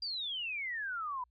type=exponential sweep; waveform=sine; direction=down; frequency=4827 to 972 Hz; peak=-35 dBFS; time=0.02-1.24 s; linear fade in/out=5 ms; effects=added 60 Hz sine -69 dBFS peak until 1.3 s